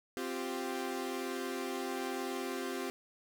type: chord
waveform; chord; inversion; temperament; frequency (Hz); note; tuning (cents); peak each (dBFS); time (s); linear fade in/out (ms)
sawtooth; C suspended fourth; none; equal with one note detuned; 261.6 / 351 / 392; C4 / F4 / G4; 0 / +9 / 0; -36 / -37 / -36; 0.17-2.9; 0
effects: none